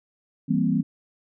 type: chord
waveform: sine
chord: C dominant seventh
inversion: first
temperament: equal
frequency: 164.81 / 196 / 233.1 / 261.6 Hz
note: E3 / G3 / Bb3 / C4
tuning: 0 / 0 / 0 / 0 cents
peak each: -25 dBFS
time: 0.48-0.83 s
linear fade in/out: 20 ms
effects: none